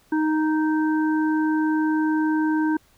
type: harmonic tone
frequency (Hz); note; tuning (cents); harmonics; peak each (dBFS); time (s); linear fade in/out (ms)
311.1; D#4; 0; 1 / 3 / 5; -19 / -29 / -31; 0.12-2.77; 5
effects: pink hiss -59 dBFS RMS until 2.97 s